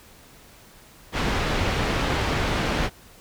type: low-pass noise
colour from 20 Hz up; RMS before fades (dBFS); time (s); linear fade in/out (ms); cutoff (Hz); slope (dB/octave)
pink; -24; 1.12-2.9; 50; 3500; 12
effects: pink hiss -50 dBFS RMS until 3.2 s